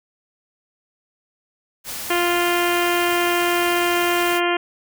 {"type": "noise", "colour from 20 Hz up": "white", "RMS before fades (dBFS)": -30, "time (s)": [1.84, 4.41], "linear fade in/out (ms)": 50}
{"type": "harmonic tone", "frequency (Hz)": 349.2, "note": "F4", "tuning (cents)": 0, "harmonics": [1, 2, 3, 4, 5, 6, 7, 8, 9], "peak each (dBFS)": [-21, -24, -26, -27, -28, -29, -29, -30, -31], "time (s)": [2.1, 4.57], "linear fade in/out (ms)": 5}
{"effects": []}